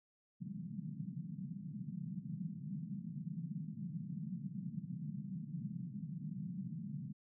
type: band-pass noise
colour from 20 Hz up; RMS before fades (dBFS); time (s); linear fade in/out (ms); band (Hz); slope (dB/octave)
white; -44; 0.4-7.13; 20; 140 to 200; 48
effects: none